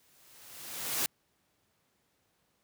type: noise with exponential growth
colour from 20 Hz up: white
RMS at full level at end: -29 dBFS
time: 0-1.06 s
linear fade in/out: 1 ms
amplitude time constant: 230 ms
effects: pink hiss -74 dBFS RMS until 2.63 s + high-pass 80 Hz 12 dB/octave